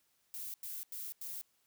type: noise bursts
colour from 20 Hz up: violet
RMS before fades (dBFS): -43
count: 4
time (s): 0.34-1.413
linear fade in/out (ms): 0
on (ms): 200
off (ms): 91
effects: white hiss -75 dBFS RMS until 1.66 s